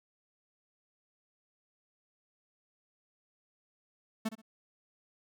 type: tone with echo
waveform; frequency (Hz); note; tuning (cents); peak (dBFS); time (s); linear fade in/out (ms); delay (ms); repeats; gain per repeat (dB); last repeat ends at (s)
45% pulse; 221; A3; +8; -30; 4.25-4.29; 10; 64; 2; -12; 4.418
effects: none